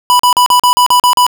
square tone bursts, 987.8 Hz, B5, in tune, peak -6 dBFS, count 9, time 0.1-1.266 s, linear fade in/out 0 ms, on 94 ms, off 40 ms, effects none

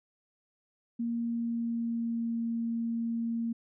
sine tone with pitch glide, 233.7 to 230.9 Hz, A#3 to A#3, +5 to -16 cents, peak -29 dBFS, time 0.99-3.53 s, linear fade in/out 10 ms, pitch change -21 cents, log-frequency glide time 1.17-2.38 s, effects none

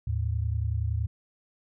sine tone pair together, 77.53 / 108.2 Hz, D#2 / A2, -6 / -29 cents, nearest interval tritone, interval 577 cents, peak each -28 dBFS, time 0.07-1.07 s, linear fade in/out 5 ms, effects none

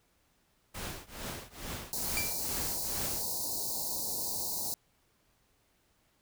pink noise with tremolo, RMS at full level -38 dBFS, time 0.74-3.24 s, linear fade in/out 10 ms, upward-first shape triangle, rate 2.3 Hz, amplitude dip 95%
white band-stop noise, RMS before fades -35 dBFS, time 1.93-4.74 s, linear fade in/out 0 ms, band 1000 to 4000 Hz, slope 96 dB/octave
sawtooth tone with exponential decay, 2347 Hz, D7, 2 cents flat, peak -26 dBFS, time 2.17-2.46 s, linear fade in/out 1 ms, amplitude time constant 62 ms
effects pink hiss -71 dBFS RMS until 6.21 s

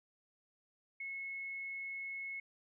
sine tone, 2185 Hz, C#7, 26 cents flat, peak -40 dBFS, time 1-2.4 s, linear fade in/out 5 ms, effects none

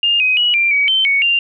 sine tone with pitch steps, 2817 / 2518 / 2921 / 2372 / 2266 / 3094 / 2225 / 2786 Hz, F7 / D#7 / F#7 / D7 / C#7 / G7 / C#7 / F7, +14 / +20 / -23 / +17 / +37 / -23 / +6 / -5 cents, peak -11 dBFS, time 0.03-1.39 s, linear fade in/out 2 ms, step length 170 ms, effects none

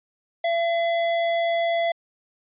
square tone, 676 Hz, E5, 43 cents sharp, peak -21 dBFS, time 0.44-1.92 s, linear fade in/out 5 ms, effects resampled to 8000 Hz

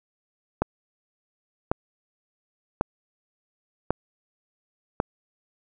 click train, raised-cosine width 1 ms, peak -7 dBFS, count 5, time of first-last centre 0.62-5.001 s, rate 0.913 Hz, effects none

